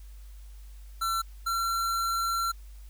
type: tone pair in turn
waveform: square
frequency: 1350 / 1360.2 Hz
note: E6 / F6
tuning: +41 / -46 cents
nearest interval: unison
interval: 13 cents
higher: second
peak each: -27 dBFS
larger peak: neither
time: 1.01-1.22 / 1.46-2.52 s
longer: second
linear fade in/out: 10 ms
effects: added 50 Hz sine -43 dBFS peak until 2.89 s + white hiss -61 dBFS RMS until 2.89 s